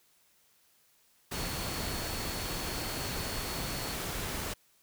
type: tone in noise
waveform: sine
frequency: 4394 Hz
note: C#8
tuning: 16 cents flat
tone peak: -44 dBFS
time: 1.34-3.94 s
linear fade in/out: 10 ms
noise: pink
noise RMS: -36 dBFS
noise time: 1.31-4.54 s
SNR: -11 dB
effects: white hiss -67 dBFS RMS until 4.82 s